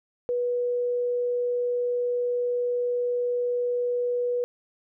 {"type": "tone", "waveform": "sine", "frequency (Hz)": 487.9, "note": "B4", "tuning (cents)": -21, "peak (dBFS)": -23, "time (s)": [0.29, 4.44], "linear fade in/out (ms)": 0, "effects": []}